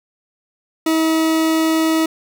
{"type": "tone", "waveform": "40% pulse", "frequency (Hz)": 320.7, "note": "E4", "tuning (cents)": -48, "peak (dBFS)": -13, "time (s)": [0.86, 2.06], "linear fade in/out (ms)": 5, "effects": []}